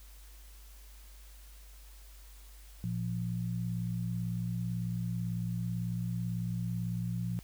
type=tone pair together; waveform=sine; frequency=116.54 / 174.61 Hz; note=A#2 / F3; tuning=0 / 0 cents; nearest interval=perfect fifth; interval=700 cents; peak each=-34 / -35 dBFS; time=2.84-7.39 s; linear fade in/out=0 ms; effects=added 50 Hz sine -50 dBFS peak until 7.43 s + white hiss -59 dBFS RMS until 7.43 s